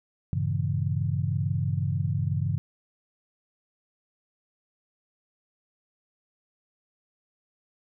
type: chord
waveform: sine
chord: G diminished seventh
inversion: none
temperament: equal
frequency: 98 / 116.54 / 138.59 / 164.81 Hz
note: G2 / Bb2 / Db3 / Fb3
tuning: 0 / 0 / 0 / 0 cents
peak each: -28 / -33 / -28 / -32 dBFS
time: 0.33-2.58 s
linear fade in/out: 0 ms
effects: none